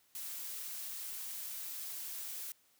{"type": "noise", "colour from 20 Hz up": "blue", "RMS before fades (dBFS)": -43, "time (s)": [0.15, 2.52], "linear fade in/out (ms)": 2, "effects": ["white hiss -70 dBFS RMS until 2.79 s", "high-pass 60 Hz 12 dB/octave"]}